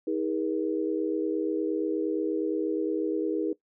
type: tone cluster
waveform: sine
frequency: 317.9 / 409 / 477.5 Hz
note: D#4 / G#4 / A#4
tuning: +37 / -26 / +42 cents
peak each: -28 / -31 / -32 dBFS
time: 0.07-3.53 s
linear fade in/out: 5 ms
effects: noise-tail reverb RT60 0.1 s tail -18 dB re dry